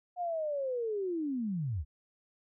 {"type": "linear sweep", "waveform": "sine", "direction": "down", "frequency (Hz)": [726, 62.3], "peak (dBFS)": -31, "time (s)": [0.16, 1.85], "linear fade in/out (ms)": 50, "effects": []}